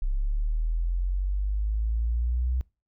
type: linear sweep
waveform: sine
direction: up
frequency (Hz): 32.7 to 63.4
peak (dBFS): -23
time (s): 0.02-2.61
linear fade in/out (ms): 0
effects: noise-tail reverb RT60 0.3 s tail -24 dB re dry